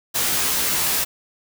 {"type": "noise with comb filter", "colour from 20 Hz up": "white", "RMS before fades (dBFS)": -21, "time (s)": [0.14, 1.05], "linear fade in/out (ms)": 20, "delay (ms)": 16, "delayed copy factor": 0.8, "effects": []}